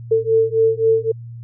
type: beating tone pair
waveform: sine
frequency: 445.6 / 449.4 Hz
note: A4 / A4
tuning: +22 / +37 cents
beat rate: 3.8 Hz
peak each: -16 dBFS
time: 0.11-1.12 s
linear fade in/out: 10 ms
effects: added 117 Hz sine -31 dBFS peak until 1.43 s